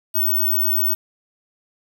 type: tone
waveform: sine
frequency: 15804 Hz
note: B9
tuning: in tune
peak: -16 dBFS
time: 0.14-0.95 s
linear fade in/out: 20 ms
effects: 7-bit